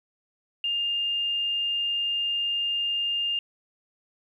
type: tone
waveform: sine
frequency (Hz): 2811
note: F7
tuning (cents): +11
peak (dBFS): -24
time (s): 0.64-3.39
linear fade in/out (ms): 2
effects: 10-bit